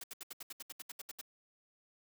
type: noise bursts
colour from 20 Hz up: white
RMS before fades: -45 dBFS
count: 13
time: 0.01-1.213 s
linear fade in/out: 5 ms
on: 27 ms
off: 71 ms
effects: high-pass 200 Hz 12 dB/octave